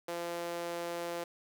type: tone with high-pass filter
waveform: sawtooth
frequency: 171.5 Hz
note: F3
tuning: 31 cents flat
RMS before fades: -38 dBFS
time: 0.08-1.24 s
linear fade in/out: 5 ms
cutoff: 470 Hz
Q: 2.1
effects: 10-bit